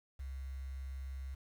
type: tone with quantisation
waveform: sine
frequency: 66.7 Hz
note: C2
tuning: 34 cents sharp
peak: -40 dBFS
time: 0.19-1.35 s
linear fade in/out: 10 ms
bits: 10
effects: none

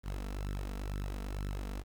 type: tone with flanger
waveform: sawtooth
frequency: 49 Hz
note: G1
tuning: in tune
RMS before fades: -38 dBFS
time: 0.03-1.84 s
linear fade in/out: 50 ms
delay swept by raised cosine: 0.54 to 4.44 ms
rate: 2.1 Hz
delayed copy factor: +0.7
effects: 10-bit

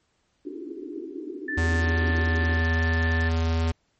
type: band-pass noise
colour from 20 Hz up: pink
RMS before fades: -36 dBFS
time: 0.45-2.62 s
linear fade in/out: 10 ms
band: 270 to 410 Hz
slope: 96 dB/octave
type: tone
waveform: sine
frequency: 1760 Hz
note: A6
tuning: in tune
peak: -27 dBFS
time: 1.48-3.29 s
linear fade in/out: 5 ms
type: tone with pitch glide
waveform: square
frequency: 82.41 to 81.79 Hz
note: E2 to E2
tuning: 0 to -13 cents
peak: -22 dBFS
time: 1.57-3.72 s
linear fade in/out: 10 ms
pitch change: -13 cents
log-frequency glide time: 1.69-2.3 s
effects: pink hiss -70 dBFS RMS until 3.99 s + MP3 32 kbps

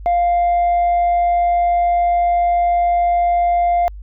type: tone with tanh clipping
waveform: sine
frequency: 698.5 Hz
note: F5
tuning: in tune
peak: -13 dBFS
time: 0.06-3.88 s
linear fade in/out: 0 ms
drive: 1 dB
effects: added 50 Hz sine -30 dBFS peak until 4.02 s

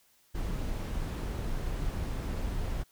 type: noise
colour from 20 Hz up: brown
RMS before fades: -33 dBFS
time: 0.34-2.84 s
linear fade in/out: 20 ms
effects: white hiss -66 dBFS RMS until 2.91 s

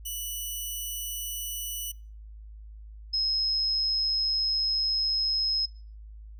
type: tone pair in turn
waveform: 5% pulse / sine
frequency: 2960 / 5138 Hz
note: F#7 / E8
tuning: 0 / -45 cents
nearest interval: minor seventh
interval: 955 cents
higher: second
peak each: -24 dBFS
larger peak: neither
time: 0.05-1.92 / 3.13-5.66 s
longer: second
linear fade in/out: 10 ms
effects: noise-tail reverb RT60 0.4 s tail -24 dB re dry + added 53 Hz sine -42 dBFS peak until 6.39 s

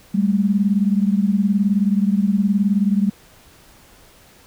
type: beating tone pair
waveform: sine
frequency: 196 / 215 Hz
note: G3 / A3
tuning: 0 / -40 cents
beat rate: 19 Hz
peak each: -16 / -19 dBFS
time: 0.14-3.1 s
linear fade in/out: 10 ms
effects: pink hiss -49 dBFS RMS until 4.46 s

